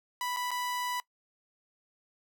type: tone with dropouts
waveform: sawtooth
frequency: 987.8 Hz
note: B5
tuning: in tune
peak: -28 dBFS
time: 0.21-1 s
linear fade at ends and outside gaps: 1 ms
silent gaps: 0.363-0.369 / 0.507-0.514 s
effects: noise-tail reverb RT60 0.1 s tail -21 dB re dry